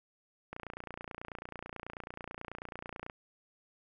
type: click train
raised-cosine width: 0.5 ms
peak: -26 dBFS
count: 76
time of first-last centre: 0.53-3.098 s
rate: 29.2 Hz
effects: none